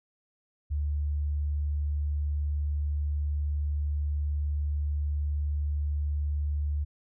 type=tone; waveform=sine; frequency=73.42 Hz; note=D2; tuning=in tune; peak=-26 dBFS; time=0.7-6.85 s; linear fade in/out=20 ms; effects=none